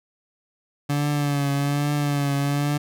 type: tone with vibrato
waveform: 30% pulse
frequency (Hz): 143.5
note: D3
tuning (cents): -40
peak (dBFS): -18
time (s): 0.89-2.78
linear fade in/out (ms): 10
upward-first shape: triangle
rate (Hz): 1.2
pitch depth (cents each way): 43
effects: none